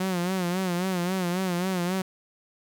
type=tone with vibrato; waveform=sawtooth; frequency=181.6 Hz; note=F#3; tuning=32 cents flat; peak=-21 dBFS; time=0-2.02 s; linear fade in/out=5 ms; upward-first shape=sine; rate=3.7 Hz; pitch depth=85 cents each way; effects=9-bit